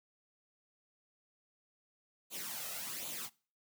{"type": "noise with flanger", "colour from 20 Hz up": "white", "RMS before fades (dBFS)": -42, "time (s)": [2.3, 3.3], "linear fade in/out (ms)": 50, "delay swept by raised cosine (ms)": [0.28, 1.58], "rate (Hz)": 1.3, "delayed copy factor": 0.65, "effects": ["noise-tail reverb RT60 0.4 s tail -23 dB re dry", "high-pass 150 Hz 12 dB/octave"]}